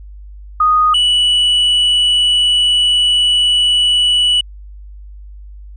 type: tone pair in turn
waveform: sine / triangle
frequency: 1241 / 2952 Hz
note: D#6 / F#7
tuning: -5 / -5 cents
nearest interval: octave + minor third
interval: 1500 cents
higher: second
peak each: -8 dBFS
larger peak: neither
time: 0.6-0.94 / 0.94-4.41 s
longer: second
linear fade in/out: 5 ms
effects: added 50 Hz sine -31 dBFS peak until 5.76 s + resampled to 24000 Hz